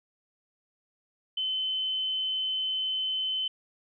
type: tone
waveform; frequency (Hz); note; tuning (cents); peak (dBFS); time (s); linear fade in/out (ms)
sine; 3054; G7; -46; -27; 1.37-3.48; 5
effects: none